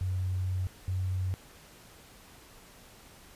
sine tone pair in turn, 92.5 / 92.9 Hz, F#2 / F#2, 0 / +7 cents, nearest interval unison, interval 7 cents, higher second, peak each -28 dBFS, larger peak neither, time 0.01-0.67 / 0.88-1.34 s, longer first, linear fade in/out 0 ms, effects pink hiss -54 dBFS RMS until 3.35 s + resampled to 32000 Hz

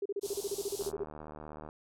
sine tone bursts, 400.7 Hz, G4, 38 cents sharp, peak -31 dBFS, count 15, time 0.02-1.036 s, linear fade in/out 5 ms, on 36 ms, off 34 ms
white band-stop noise, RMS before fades -40 dBFS, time 0.21-0.92 s, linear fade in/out 50 ms, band 890 to 3800 Hz, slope 24 dB/octave
click train, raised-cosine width 1 ms, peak -31 dBFS, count 68, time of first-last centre 0.81-1.689 s, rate 76.2 Hz
effects low-pass 11000 Hz 12 dB/octave

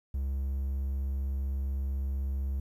triangle tone, 67.9 Hz, C#2, 35 cents flat, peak -27 dBFS, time 0.14-2.6 s, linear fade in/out 5 ms, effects 11-bit

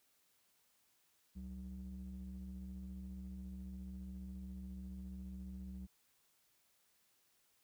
triangle ring-modulated tone, 60.4 Hz, B1, 38 cents flat, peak -40 dBFS, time 1.35-5.87 s, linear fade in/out 20 ms, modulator 128 Hz, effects white hiss -75 dBFS RMS until 7.63 s

